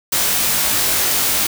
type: noise with comb filter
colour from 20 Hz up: white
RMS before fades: -17 dBFS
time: 0.12-1.47 s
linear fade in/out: 5 ms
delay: 20 ms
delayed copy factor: +0.8
effects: none